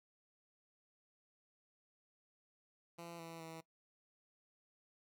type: tone with pitch steps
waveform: 10% pulse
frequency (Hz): 169.7 / 165.5 / 162.6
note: F3 / E3 / E3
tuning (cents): -49 / +7 / -23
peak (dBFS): -40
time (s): 2.98-3.61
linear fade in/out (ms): 10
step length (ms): 210
effects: noise-tail reverb RT60 0.1 s tail -19 dB re dry